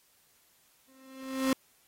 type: tone with exponential growth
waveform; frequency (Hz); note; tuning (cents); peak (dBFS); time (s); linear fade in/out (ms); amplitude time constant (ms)
35% pulse; 264.4; C4; +18; -21; 0.88-1.53; 2; 140
effects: white hiss -66 dBFS RMS until 1.87 s + AAC 48 kbps